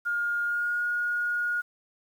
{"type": "tone with pitch glide", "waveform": "sine", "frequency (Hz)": [1418, 1437.8], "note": ["F6", "F6"], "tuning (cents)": [26, 50], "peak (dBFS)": -25, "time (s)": [0.05, 1.62], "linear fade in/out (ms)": 20, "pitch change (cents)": 24, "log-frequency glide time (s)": [0.44, 0.83], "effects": ["9-bit"]}